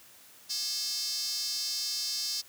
square tone with high-pass filter, 240.5 Hz, B3, 46 cents flat, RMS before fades -33 dBFS, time 0.49-2.42 s, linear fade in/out 20 ms, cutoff 5000 Hz, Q 5.7, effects white hiss -55 dBFS RMS until 2.48 s + high-pass 60 Hz 12 dB/octave

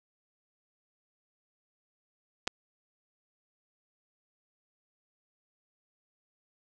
clicks, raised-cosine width 0.2 ms, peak -18 / -11 dBFS, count 2, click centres 2.472 / 2.476 s, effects none

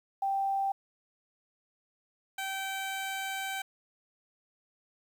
sine / 15% pulse tone pair in turn, 784 / 773.7 Hz, G5 / G5, 0 / -23 cents, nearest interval unison, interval 23 cents, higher first, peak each -27 dBFS, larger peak neither, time 0.22-0.72 / 2.38-3.62 s, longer second, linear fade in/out 5 ms, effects 10-bit

